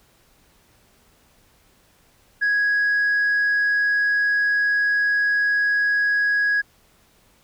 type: tone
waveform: sine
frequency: 1661.2 Hz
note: G#6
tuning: in tune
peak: -15 dBFS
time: 2.41-6.62 s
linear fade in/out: 20 ms
effects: tanh soft clip ceiling -15 dBFS + pink hiss -58 dBFS RMS until 7.43 s